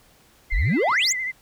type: tone with vibrato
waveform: sine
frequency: 2034 Hz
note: C7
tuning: 50 cents flat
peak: -24 dBFS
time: 0.5-1.32 s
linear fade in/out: 20 ms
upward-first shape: sine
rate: 13 Hz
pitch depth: 54 cents each way
type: exponential sweep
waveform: sine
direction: up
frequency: 31.55 to 7920 Hz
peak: -16 dBFS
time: 0.52-1.13 s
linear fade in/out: 10 ms
effects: tanh soft clip ceiling -15 dBFS + pink hiss -56 dBFS RMS until 1.41 s